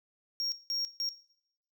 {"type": "tone bursts at uneven times", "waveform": "triangle", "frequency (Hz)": 5570, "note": "F8", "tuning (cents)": -5, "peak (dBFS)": -29, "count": 3, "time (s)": [[0.4, 0.52], [0.7, 0.85], [1, 1.09]], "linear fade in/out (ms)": 0, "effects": ["noise-tail reverb RT60 0.7 s tail -18 dB re dry"]}